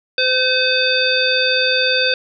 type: harmonic tone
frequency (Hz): 513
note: C5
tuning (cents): -34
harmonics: 1 / 3 / 5 / 7 / 9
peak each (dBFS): -20 / -20 / -20 / -20 / -20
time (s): 0.18-2.14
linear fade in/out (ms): 2
effects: none